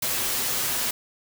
white noise with comb filter, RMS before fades -26 dBFS, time 0.02-0.91 s, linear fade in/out 5 ms, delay 8 ms, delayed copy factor +0.65, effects none

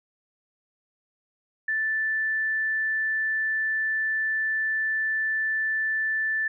sine tone, 1760 Hz, A6, in tune, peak -23 dBFS, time 1.68-6.48 s, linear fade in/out 5 ms, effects none

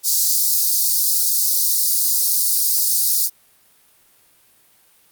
white high-pass noise, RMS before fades -17 dBFS, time 0.03-3.3 s, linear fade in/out 50 ms, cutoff 4400 Hz, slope 48 dB/octave, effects white hiss -55 dBFS RMS until 5.11 s + Opus 48 kbps

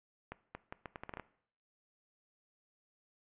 accelerating click train, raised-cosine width 0.5 ms, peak -27 dBFS, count 10, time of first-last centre 0.32-1.197 s, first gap 230 ms, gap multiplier 0.76, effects noise-tail reverb RT60 0.6 s tail -18 dB re dry + resampled to 8000 Hz

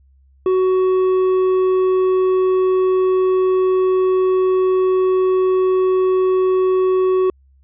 sine tone with hard clipping, 373 Hz, F#4, 14 cents sharp, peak -14 dBFS, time 0.46-7.3 s, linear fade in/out 2 ms, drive 5 dB, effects added 67 Hz sine -49 dBFS peak until 7.63 s + resampled to 8000 Hz

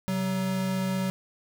square tone pair together, 133.4 / 188.66 Hz, C3 / F#3, +34 / +34 cents, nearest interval tritone, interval 600 cents, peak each -35 / -27 dBFS, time 0.08-1.1 s, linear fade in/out 0 ms, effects none

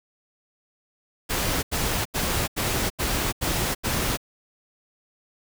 pink noise bursts, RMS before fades -25 dBFS, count 7, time 1.29-4.174 s, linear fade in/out 20 ms, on 340 ms, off 84 ms, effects none

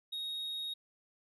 triangle tone, 3753 Hz, A#7, 11 cents sharp, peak -35 dBFS, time 0.12-0.74 s, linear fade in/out 10 ms, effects resampled to 32000 Hz

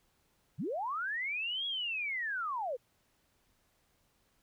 sine linear two-way sweep, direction up then down, 106.5 to 3351 to 451.8 Hz, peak -33 dBFS, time 0.58-2.77 s, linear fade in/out 20 ms, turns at 1.66 s, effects pink hiss -73 dBFS RMS until 4.42 s

